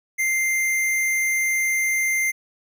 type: tone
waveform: square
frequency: 2093 Hz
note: C7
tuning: in tune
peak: -20 dBFS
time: 0.18-2.32 s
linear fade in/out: 20 ms
effects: none